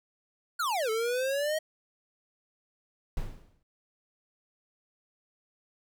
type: exponential two-way sweep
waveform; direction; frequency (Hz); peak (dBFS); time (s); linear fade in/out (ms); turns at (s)
square; down then up; 1500 to 433.4 to 636; -28; 0.59-1.59; 10; 0.9
type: noise with exponential decay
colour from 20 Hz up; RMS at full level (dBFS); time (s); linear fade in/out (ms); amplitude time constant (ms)
brown; -31; 3.17-3.63; 1; 100
effects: none